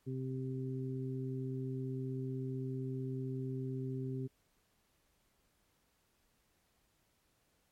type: harmonic tone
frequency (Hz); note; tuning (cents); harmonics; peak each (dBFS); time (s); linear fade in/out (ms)
130.81; C3; 0; 1 / 2 / 3; -38 / -42 / -44; 0.06-4.28; 20
effects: pink hiss -75 dBFS RMS until 7.71 s + MP3 64 kbps